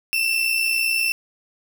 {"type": "tone pair together", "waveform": "35% pulse", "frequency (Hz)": [2637, 2697], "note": ["E7", "E7"], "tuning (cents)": [0, 39], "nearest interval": "unison", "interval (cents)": 39, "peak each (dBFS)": [-22, -19], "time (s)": [0.13, 1.12], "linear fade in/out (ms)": 0, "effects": []}